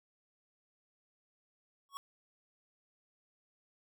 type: tone with exponential growth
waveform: square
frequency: 1108.7 Hz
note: C#6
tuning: in tune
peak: -37 dBFS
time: 1.89-1.97 s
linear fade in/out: 0 ms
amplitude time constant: 17 ms
effects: none